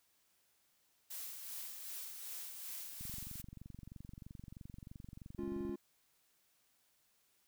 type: noise with tremolo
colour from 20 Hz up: blue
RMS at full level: -45 dBFS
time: 1.1-3.42 s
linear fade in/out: 10 ms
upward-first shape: sine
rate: 2.6 Hz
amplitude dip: 40%
type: click train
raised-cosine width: 5 ms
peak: -38 dBFS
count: 63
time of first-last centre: 3.01-5.694 s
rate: 23.1 Hz
type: chord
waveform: triangle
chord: Db major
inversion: second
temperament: equal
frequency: 207.7 / 277.2 / 349.2 Hz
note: Ab3 / Db4 / F4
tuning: 0 / 0 / 0 cents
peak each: -43 / -43 / -39 dBFS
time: 5.38-5.76 s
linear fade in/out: 10 ms
effects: white hiss -75 dBFS RMS until 7.47 s